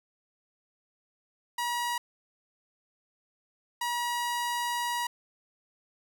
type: tone pair in turn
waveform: sawtooth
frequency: 960 / 960 Hz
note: B5 / B5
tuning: -49 / -49 cents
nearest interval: unison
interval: 0 cents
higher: neither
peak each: -25 dBFS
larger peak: neither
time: 1.58-1.98 / 3.81-5.07 s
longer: second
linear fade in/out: 5 ms
effects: none